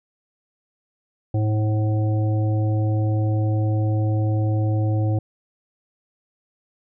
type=harmonic tone; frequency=107.4 Hz; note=A2; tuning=41 cents flat; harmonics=1 / 3 / 5 / 7; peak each=-18 / -28 / -32 / -35 dBFS; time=1.34-5.19 s; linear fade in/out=5 ms; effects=none